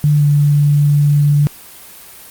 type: tone with pitch glide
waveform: sine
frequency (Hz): 148.2 to 145.65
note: D3 to D3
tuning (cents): +16 to -14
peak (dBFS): -8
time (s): 0.04-1.47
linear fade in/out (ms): 0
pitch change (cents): -30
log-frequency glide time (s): 0.16-0.24
effects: white hiss -37 dBFS RMS until 2.3 s + Opus 32 kbps